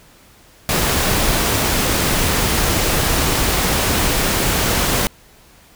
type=noise; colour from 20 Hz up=pink; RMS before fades=-17 dBFS; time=0.69-5.07 s; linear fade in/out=0 ms; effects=pink hiss -48 dBFS RMS until 5.75 s